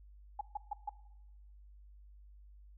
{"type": "tone bursts", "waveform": "sine", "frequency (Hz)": 828, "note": "G#5", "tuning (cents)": -5, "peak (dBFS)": -34, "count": 4, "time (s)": [0.39, 0.894], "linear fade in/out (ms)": 5, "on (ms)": 21, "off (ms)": 140, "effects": ["noise-tail reverb RT60 1.0 s tail -20 dB re dry", "added 50 Hz sine -54 dBFS peak until 2.77 s"]}